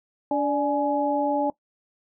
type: tone cluster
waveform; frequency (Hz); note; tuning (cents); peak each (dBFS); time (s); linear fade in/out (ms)
sine; 288.4 / 587 / 841; D4 / D5 / G#5; -31 / -1 / +22; -25; 0.31-1.5; 2
effects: noise-tail reverb RT60 0.1 s tail -20 dB re dry